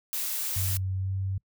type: noise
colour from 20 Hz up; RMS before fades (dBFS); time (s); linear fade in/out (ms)
blue; -31; 0.13-0.77; 0
type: tone with pitch glide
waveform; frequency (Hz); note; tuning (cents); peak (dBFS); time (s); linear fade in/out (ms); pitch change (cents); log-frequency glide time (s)
sine; 94.5 to 95.99; F#2 to G2; +37 to -36; -27; 0.56-1.38; 5; +27; 0.96-1.13
effects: noise-tail reverb RT60 0.1 s tail -25 dB re dry